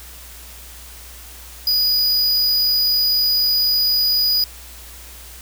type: tone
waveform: square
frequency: 4928 Hz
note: D#8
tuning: 17 cents flat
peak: -15 dBFS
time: 1.67-4.44 s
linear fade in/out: 2 ms
effects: added 60 Hz sine -40 dBFS peak until 5.41 s + white hiss -40 dBFS RMS until 5.41 s